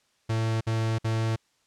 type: tone bursts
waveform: 45% pulse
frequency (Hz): 112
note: A2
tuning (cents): +31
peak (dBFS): -24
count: 3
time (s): 0.29-1.362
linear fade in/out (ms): 10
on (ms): 320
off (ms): 56
effects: white hiss -68 dBFS RMS until 1.66 s + low-pass 7000 Hz 12 dB/octave